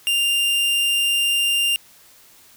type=tone; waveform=45% pulse; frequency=2794 Hz; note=F7; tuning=in tune; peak=-17 dBFS; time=0.07-1.76 s; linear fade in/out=0 ms; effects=white hiss -50 dBFS RMS until 2.56 s